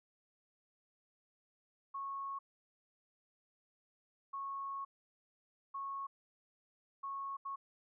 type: tone bursts at uneven times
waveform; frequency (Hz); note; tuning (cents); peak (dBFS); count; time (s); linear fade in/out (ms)
sine; 1100; C#6; -14; -39; 5; 1.94-2.39 / 4.33-4.85 / 5.74-6.07 / 7.03-7.37 / 7.45-7.56; 10
effects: none